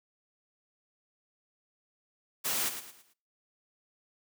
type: noise with echo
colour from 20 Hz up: white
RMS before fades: -31 dBFS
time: 2.44-2.7 s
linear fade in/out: 20 ms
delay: 110 ms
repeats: 4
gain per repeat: -9 dB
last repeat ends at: 3.14 s
effects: noise-tail reverb RT60 0.4 s tail -22 dB re dry + high-pass 150 Hz 12 dB/octave